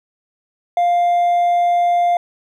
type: tone with hard clipping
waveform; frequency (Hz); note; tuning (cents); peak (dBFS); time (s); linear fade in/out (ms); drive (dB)
sine; 700; F5; +4; -13; 0.77-2.17; 2; 2
effects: none